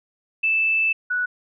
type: tone pair in turn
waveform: sine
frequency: 2637 / 1474.8 Hz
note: E7 / F#6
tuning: 0 / -6 cents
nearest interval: minor seventh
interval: 1006 cents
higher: first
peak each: -17 / -20 dBFS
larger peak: first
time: 0.43-0.93 / 1.1-1.26 s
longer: first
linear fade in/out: 10 ms
effects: none